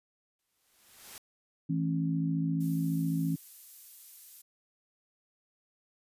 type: noise with exponential growth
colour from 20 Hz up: white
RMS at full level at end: -44 dBFS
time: 0.39-1.18 s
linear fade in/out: 2 ms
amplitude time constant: 170 ms
type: harmonic tone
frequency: 54.5 Hz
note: A1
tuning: 16 cents flat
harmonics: 3 / 4 / 5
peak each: -29 / -40 / -32 dBFS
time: 1.69-3.36 s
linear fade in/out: 10 ms
type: noise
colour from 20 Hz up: violet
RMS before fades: -48 dBFS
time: 2.6-4.42 s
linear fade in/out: 10 ms
effects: resampled to 32000 Hz